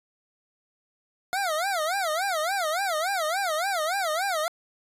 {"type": "tone with vibrato", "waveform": "25% pulse", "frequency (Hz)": 700, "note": "F5", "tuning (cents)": 4, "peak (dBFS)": -21, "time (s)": [1.33, 4.48], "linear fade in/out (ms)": 0, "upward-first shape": "sine", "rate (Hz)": 3.5, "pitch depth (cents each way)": 240, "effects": ["resampled to 32000 Hz"]}